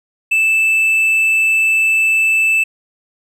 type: tone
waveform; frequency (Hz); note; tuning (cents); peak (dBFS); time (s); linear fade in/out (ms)
triangle; 2637; E7; 0; -9; 0.31-2.64; 10
effects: none